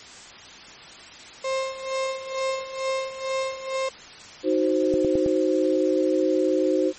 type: tone with tremolo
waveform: 35% pulse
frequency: 530 Hz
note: C5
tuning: 22 cents sharp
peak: -21 dBFS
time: 1.44-3.89 s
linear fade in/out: 5 ms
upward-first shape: sine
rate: 2.2 Hz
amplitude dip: 75%
type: chord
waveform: sine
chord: C diminished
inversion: first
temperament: equal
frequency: 311.1 / 370 / 523.3 Hz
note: Eb4 / Gb4 / C5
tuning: 0 / 0 / 0 cents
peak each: -23 dBFS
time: 4.43-6.93 s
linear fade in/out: 50 ms
type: click train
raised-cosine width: 2 ms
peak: -15 dBFS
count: 4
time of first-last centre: 4.94-5.262 s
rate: 9.32 Hz
effects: white hiss -43 dBFS RMS until 6.98 s + MP3 32 kbps